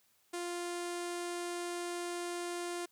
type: tone with low-pass filter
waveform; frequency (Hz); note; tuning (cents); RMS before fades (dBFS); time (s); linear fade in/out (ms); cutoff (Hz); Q
sawtooth; 349.2; F4; 0; -39; 0.33-2.86; 10; 9200; 2.4
effects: white hiss -71 dBFS RMS until 2.91 s + high-pass 60 Hz 12 dB/octave